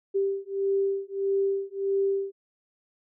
sine beating tone pair, 392 / 393.6 Hz, G4 / G4, 0 / +7 cents, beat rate 1.6 Hz, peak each -27 / -27 dBFS, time 0.14-2.32 s, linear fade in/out 20 ms, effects none

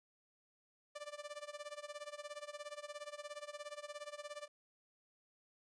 sawtooth tone with tremolo, 589 Hz, D5, 5 cents sharp, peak -39 dBFS, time 0.95-4.48 s, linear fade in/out 10 ms, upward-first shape sine, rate 17 Hz, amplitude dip 90%, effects resampled to 22050 Hz

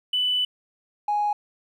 triangle tone pair in turn, 2988 / 831 Hz, F#7 / G#5, +16 / +1 cents, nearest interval octave + minor seventh, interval 2215 cents, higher first, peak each -17 dBFS, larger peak neither, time 0.13-0.45 / 1.08-1.33 s, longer first, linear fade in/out 5 ms, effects tanh soft clip ceiling -18 dBFS

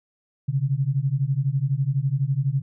sine beating tone pair, 130.81 / 142.81 Hz, C3 / D3, 0 / -48 cents, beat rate 12 Hz, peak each -23 dBFS, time 0.48-2.62 s, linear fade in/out 10 ms, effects none

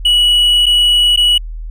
triangle tone with dropouts, 2932 Hz, F#7, 16 cents flat, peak -6 dBFS, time 0.05-1.38 s, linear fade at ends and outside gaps 5 ms, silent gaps 0.659-0.664 / 1.162-1.173 s, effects added 40 Hz sine -22 dBFS peak until 1.7 s

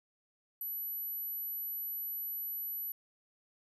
sine tone, 11840 Hz, F#9, in tune, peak -36 dBFS, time 0.61-2.92 s, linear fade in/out 2 ms, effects none

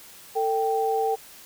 sine tone pair together, 447.4 / 782 Hz, A4 / G5, +29 / -4 cents, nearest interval minor seventh, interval 967 cents, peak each -24 dBFS, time 0.35-1.16 s, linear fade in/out 20 ms, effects white hiss -47 dBFS RMS until 1.45 s

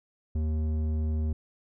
square tone with low-pass filter, 77.78 Hz, D#2, in tune, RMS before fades -28 dBFS, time 0.35-1.33 s, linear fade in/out 5 ms, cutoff 290 Hz, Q 0.67, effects none

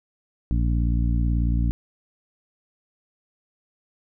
harmonic tone, 58.27 Hz, A#1, in tune, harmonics 1 / 2 / 3 / 4 / 5, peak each -20 / -26 / -30 / -32 / -34 dBFS, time 0.51-1.71 s, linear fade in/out 0 ms, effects none

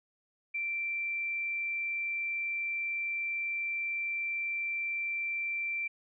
sine tone, 2349 Hz, D7, in tune, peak -31 dBFS, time 0.54-5.88 s, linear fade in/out 10 ms, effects none

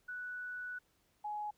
sine tone pair in turn, 1480 / 838.5 Hz, F#6 / G#5, 0 / +16 cents, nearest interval minor seventh, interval 984 cents, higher first, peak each -40 / -37 dBFS, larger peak second, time 0.08-0.79 / 1.24-1.51 s, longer first, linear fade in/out 10 ms, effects pink hiss -74 dBFS RMS until 1.57 s

